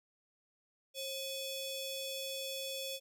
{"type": "ring-modulated tone", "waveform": "sawtooth", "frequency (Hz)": 1977, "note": "B6", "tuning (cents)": 1, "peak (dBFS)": -32, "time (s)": [0.94, 3], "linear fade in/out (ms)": 50, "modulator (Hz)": 1440, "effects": []}